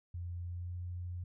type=tone with pitch glide; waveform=sine; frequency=87.31 to 88.68 Hz; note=F2 to F2; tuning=0 to +27 cents; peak=-38 dBFS; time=0.14-1.24 s; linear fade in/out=5 ms; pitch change=+27 cents; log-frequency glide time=0.43-0.74 s; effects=none